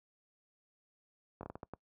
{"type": "slowing click train", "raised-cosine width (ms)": 1, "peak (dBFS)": -29, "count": 7, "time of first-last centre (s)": [1.41, 1.736], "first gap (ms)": 21, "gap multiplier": 1.38, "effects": ["noise-tail reverb RT60 0.1 s tail -23 dB re dry", "high-pass 60 Hz 12 dB/octave"]}